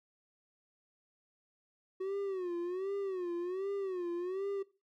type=tone with vibrato; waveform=triangle; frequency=371.2 Hz; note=F#4; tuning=6 cents sharp; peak=-32 dBFS; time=2-4.63 s; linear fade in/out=10 ms; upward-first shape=sine; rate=1.3 Hz; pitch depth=130 cents each way; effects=noise-tail reverb RT60 0.3 s tail -19 dB re dry